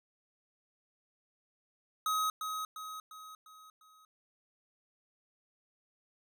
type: tone with echo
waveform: square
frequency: 1267 Hz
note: D#6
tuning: 31 cents sharp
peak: -30 dBFS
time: 2.06-2.3 s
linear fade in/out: 2 ms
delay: 350 ms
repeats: 5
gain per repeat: -6 dB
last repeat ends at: 4.05 s
effects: none